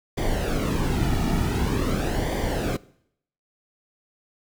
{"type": "noise with flanger", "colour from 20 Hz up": "brown", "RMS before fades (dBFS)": -24, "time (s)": [0.17, 2.77], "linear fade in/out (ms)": 10, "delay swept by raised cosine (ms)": [0.74, 1.94], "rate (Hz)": 0.46, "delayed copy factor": -0.65, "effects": ["noise-tail reverb RT60 0.7 s tail -21 dB re dry"]}